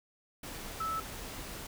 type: tone in noise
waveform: sine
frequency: 1310 Hz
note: E6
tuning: 11 cents flat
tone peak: -32 dBFS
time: 0.8-1 s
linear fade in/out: 5 ms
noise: pink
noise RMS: -43 dBFS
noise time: 0.43-1.67 s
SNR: +8 dB
effects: none